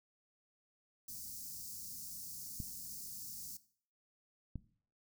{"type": "band-stop noise", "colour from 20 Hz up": "white", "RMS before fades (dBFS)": -47, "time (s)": [1.08, 3.57], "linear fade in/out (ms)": 5, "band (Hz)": [260, 4800], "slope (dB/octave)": 48}
{"type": "clicks", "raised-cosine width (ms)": 5, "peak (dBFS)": -29, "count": 2, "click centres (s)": [2.602, 4.557]}
{"effects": ["noise-tail reverb RT60 0.5 s tail -17 dB re dry"]}